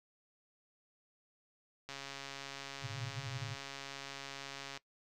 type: click train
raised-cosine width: 0.2 ms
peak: -27 dBFS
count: 399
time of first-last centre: 1.89-4.774 s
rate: 138 Hz
type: band-pass noise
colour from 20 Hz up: white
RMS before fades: -44 dBFS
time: 2.82-3.56 s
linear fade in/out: 5 ms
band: 110 to 140 Hz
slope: 96 dB/octave
effects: noise-tail reverb RT60 0.1 s tail -20 dB re dry